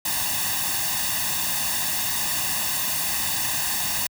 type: noise with comb filter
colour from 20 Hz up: white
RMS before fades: -25 dBFS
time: 0.05-4.07 s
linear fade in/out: 5 ms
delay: 1.1 ms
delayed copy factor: +0.8
effects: high-pass 60 Hz 12 dB/octave